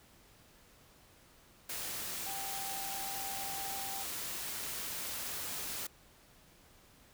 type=tone in noise; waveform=sine; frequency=784 Hz; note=G5; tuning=in tune; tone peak=-43 dBFS; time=2.26-4.03 s; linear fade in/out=5 ms; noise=white; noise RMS=-40 dBFS; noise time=1.69-5.87 s; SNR=-6 dB; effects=pink hiss -62 dBFS RMS until 7.13 s